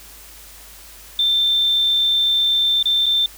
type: tone with dropouts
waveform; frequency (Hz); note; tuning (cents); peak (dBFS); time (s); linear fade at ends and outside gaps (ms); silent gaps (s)
sine; 3566; A7; +22; -14; 1.19-3.26; 2; 2.828-2.856 / 3.059-3.064
effects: added 50 Hz sine -46 dBFS peak until 3.37 s + white hiss -42 dBFS RMS until 3.37 s